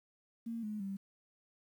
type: tone with pitch steps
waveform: sine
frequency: 230 / 212.1 / 195.65 Hz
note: A#3 / G#3 / G3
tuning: -23 / +37 / -3 cents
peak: -37 dBFS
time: 0.46-0.97 s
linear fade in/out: 10 ms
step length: 170 ms
effects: 11-bit